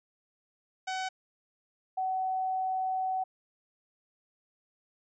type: tone pair in turn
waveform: sawtooth / sine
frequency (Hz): 753 / 753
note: F#5 / F#5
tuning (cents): +30 / +30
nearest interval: unison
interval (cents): 0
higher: neither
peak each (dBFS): -28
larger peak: neither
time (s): 0.87-1.09 / 1.97-3.24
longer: second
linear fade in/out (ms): 10
effects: resampled to 16000 Hz